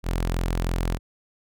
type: tone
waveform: sawtooth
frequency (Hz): 43.07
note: F1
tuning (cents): -23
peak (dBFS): -19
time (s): 0.03-0.99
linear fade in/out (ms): 50
effects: none